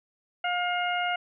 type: harmonic tone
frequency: 711 Hz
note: F5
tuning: 31 cents sharp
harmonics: 1 / 2 / 3 / 4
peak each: -28 / -31 / -33 / -34 dBFS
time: 0.44-1.16 s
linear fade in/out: 5 ms
effects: none